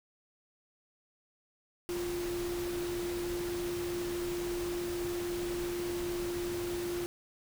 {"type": "tone in noise", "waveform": "sine", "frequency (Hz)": 349.5, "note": "F4", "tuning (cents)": 1, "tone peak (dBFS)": -33, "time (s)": [1.89, 7.06], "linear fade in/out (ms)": 0, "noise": "pink", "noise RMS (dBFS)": -42, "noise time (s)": [1.89, 7.06], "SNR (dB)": 6, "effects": []}